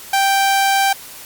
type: tone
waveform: sawtooth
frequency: 784 Hz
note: G5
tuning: in tune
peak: -9 dBFS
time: 0.13-0.93 s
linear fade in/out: 5 ms
effects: white hiss -36 dBFS RMS until 1.25 s + Opus 48 kbps

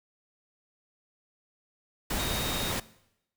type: tone in noise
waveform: sine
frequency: 3729 Hz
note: A#7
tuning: in tune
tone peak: -35 dBFS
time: 2.19-2.72 s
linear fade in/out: 5 ms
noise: pink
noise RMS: -31 dBFS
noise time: 2.1-2.8 s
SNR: -7 dB
effects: noise-tail reverb RT60 0.8 s tail -19 dB re dry

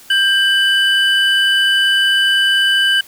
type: tone pair together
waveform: triangle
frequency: 1583.9 / 2990 Hz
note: G6 / F#7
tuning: +17 / +17 cents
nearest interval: major seventh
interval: 1100 cents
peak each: -12 dBFS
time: 0.1-3.01 s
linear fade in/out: 5 ms
effects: white hiss -42 dBFS RMS until 3.07 s

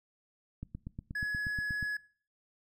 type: click train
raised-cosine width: 5 ms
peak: -27 dBFS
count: 11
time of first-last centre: 0.63-1.828 s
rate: 8.35 Hz
type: tone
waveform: triangle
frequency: 1688 Hz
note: G#6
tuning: 28 cents sharp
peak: -30 dBFS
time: 1.15-1.97 s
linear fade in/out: 5 ms
effects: noise-tail reverb RT60 0.5 s tail -22 dB re dry

